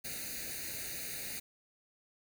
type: noise with comb filter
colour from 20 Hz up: white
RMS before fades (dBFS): -41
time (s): 0.04-1.4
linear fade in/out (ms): 10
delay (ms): 0.46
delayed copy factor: +0.95
effects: none